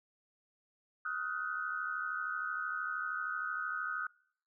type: tone cluster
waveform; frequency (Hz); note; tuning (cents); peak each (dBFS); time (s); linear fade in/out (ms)
sine; 1259 / 1447 / 1520; D#6 / F#6 / F#6; +20 / -39 / +46; -39 / -39 / -39; 1.05-4.07; 5
effects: noise-tail reverb RT60 0.6 s tail -25 dB re dry